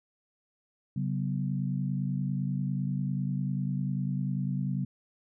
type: tone cluster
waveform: sine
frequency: 137.8 / 187.9 / 245.4 Hz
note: C#3 / F#3 / B3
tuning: -10 / +27 / -11 cents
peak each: -30 / -32 / -38 dBFS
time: 0.96-4.85 s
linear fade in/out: 5 ms
effects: none